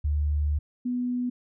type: tone pair in turn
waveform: sine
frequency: 74 / 246.8 Hz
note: D2 / B3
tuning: +14 / -1 cents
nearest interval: octave + major sixth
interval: 2085 cents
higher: second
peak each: -22 / -25 dBFS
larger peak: first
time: 0.04-0.59 / 0.85-1.3 s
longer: first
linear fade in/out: 10 ms
effects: none